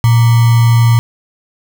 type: tone with sample-and-hold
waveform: sine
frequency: 116.54 Hz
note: A#2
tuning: in tune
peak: -5 dBFS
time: 0.04-0.99 s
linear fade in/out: 0 ms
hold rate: 1050 Hz
effects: none